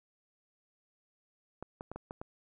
clicks, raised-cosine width 1 ms, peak -27 dBFS, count 6, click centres 1.626 / 1.809 / 1.916 / 1.96 / 2.109 / 2.215 s, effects none

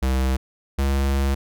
square tone pair in turn, 65.4 / 68.45 Hz, C2 / C#2, 0 / -21 cents, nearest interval minor second, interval 79 cents, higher second, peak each -19 dBFS, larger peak neither, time 0.02-0.37 / 0.78-1.35 s, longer second, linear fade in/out 10 ms, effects none

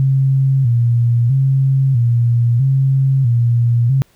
sine tone with vibrato, 126.3 Hz, B2, 39 cents sharp, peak -10 dBFS, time 0-4.02 s, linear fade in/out 0 ms, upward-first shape square, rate 0.77 Hz, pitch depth 110 cents each way, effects pink hiss -55 dBFS RMS until 4.15 s

